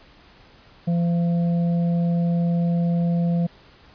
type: harmonic tone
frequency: 171.1 Hz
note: F3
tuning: 35 cents flat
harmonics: 1 / 3 / 4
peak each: -18 / -33 / -36 dBFS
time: 0.87-3.47 s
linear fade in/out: 10 ms
effects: pink hiss -51 dBFS RMS until 3.94 s + resampled to 11025 Hz